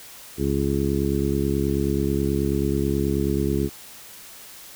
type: harmonic tone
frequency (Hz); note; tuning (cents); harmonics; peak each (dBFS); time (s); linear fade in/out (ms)
69.3; C#2; 0; 1 / 2 / 3 / 4 / 5 / 6; -27 / -27 / -27 / -28 / -26 / -28; 0.37-3.7; 50
effects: white hiss -43 dBFS RMS until 4.75 s